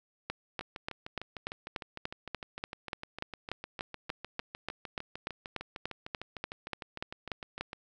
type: two click trains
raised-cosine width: 0.3 ms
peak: -24 / -18 dBFS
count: 48 / 26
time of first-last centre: 0.61-7.731 / 0.3-7.61 s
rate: 6.6 / 3.42 Hz
effects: none